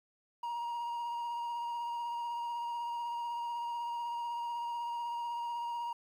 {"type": "tone with vibrato", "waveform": "triangle", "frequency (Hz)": 945, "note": "A#5", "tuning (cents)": 23, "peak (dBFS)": -33, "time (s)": [0.43, 5.93], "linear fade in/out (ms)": 5, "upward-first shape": "triangle", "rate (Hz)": 16, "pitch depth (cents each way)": 20, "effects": ["11-bit"]}